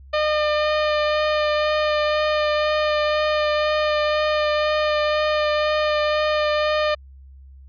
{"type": "tone with vibrato", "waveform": "sawtooth", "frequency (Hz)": 605, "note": "D#5", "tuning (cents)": -49, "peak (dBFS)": -14, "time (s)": [0.13, 6.95], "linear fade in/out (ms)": 10, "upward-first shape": "sine", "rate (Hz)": 2, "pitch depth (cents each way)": 12, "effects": ["added 67 Hz sine -41 dBFS peak until 7.68 s", "resampled to 11025 Hz"]}